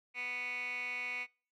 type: tone with band-pass filter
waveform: 15% pulse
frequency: 246.9 Hz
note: B3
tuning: in tune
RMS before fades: -39 dBFS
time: 0.14-1.27 s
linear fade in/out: 50 ms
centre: 2300 Hz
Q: 8.9
effects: noise-tail reverb RT60 0.4 s tail -25 dB re dry